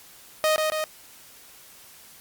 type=tone with echo; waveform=sawtooth; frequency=622.3 Hz; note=D#5; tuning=in tune; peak=-15 dBFS; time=0.44-0.56 s; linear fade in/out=0 ms; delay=140 ms; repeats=2; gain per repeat=-3 dB; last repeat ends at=0.84 s; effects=white hiss -49 dBFS RMS until 2.2 s + Opus 48 kbps